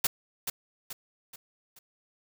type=noise with echo; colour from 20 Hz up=white; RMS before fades=-25 dBFS; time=0.04-0.07 s; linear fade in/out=5 ms; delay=430 ms; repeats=4; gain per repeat=-7 dB; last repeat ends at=1.79 s; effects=none